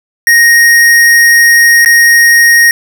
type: tone with dropouts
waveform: square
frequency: 1868 Hz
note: A#6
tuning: 3 cents sharp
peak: -3 dBFS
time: 0.27-2.71 s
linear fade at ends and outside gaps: 1 ms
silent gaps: 1.848-1.859 s
effects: none